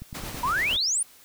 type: click train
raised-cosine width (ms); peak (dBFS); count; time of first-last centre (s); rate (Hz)
5; -25; 5; 0.02-0.455; 9.2
type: noise with tremolo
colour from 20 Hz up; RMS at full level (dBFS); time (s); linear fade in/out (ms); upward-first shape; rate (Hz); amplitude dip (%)
pink; -35; 0.14-0.77; 10; sine; 9.2; 30
type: exponential sweep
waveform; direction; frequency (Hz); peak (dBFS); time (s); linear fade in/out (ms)
sine; up; 927 to 9956; -22; 0.43-1.03; 5
effects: white hiss -53 dBFS RMS until 1.24 s